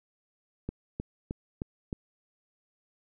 click train, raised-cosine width 3 ms, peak -20 dBFS, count 5, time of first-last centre 0.69-1.928 s, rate 3.23 Hz, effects none

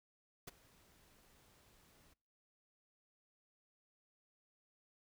pink noise with ADSR envelope, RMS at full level -45 dBFS, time 0.47-2.14 s, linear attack 11 ms, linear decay 17 ms, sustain -23 dB, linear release 12 ms, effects noise-tail reverb RT60 0.6 s tail -26 dB re dry

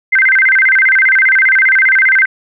sine tone with vibrato, 1800 Hz, A6, 39 cents sharp, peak -6 dBFS, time 0.12-2.26 s, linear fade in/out 10 ms, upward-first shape square, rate 15 Hz, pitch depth 250 cents each way, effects none

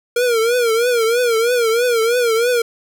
square tone with vibrato, 470 Hz, A#4, 14 cents sharp, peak -14 dBFS, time 0.16-2.62 s, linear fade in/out 5 ms, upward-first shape triangle, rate 3.1 Hz, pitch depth 120 cents each way, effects none

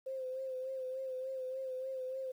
sine tone with vibrato, 521 Hz, C5, 7 cents flat, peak -37 dBFS, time 0.06-2.32 s, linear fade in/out 10 ms, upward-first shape sine, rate 3.4 Hz, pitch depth 34 cents each way, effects 11-bit

